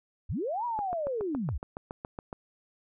sine linear two-way sweep, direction up then down, 44.75 to 984 to 44.75 Hz, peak -29 dBFS, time 0.29-1.58 s, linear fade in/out 10 ms, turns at 0.65 s
click train, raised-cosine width 1 ms, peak -23 dBFS, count 12, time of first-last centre 0.79-2.328 s, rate 7.15 Hz
effects none

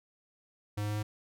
square tone with pitch steps, 103.83 / 104.49 / 105.16 / 105.83 Hz, G#2 / G#2 / G#2 / G#2, 0 / +11 / +22 / +33 cents, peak -32 dBFS, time 0.77-1.03 s, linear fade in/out 10 ms, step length 65 ms, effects none

